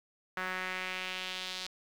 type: tone with band-pass filter sweep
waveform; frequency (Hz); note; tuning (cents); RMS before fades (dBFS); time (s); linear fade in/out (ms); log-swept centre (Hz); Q
sawtooth; 185; F#3; 0; -38; 0.37-1.67; 2; 1600 to 4200; 2.1
effects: 9-bit